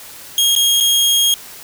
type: tone with dropouts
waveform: sawtooth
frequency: 3258 Hz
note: G#7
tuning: 34 cents flat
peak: -8 dBFS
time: 0.38-1.34 s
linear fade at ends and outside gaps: 1 ms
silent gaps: 0.552-0.562 / 0.802-0.807 s
effects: white hiss -36 dBFS RMS until 1.63 s